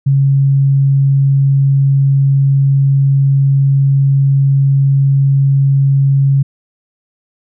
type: tone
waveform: sine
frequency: 137.6 Hz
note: C#3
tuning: 12 cents flat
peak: -7 dBFS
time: 0.06-6.43 s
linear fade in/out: 10 ms
effects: none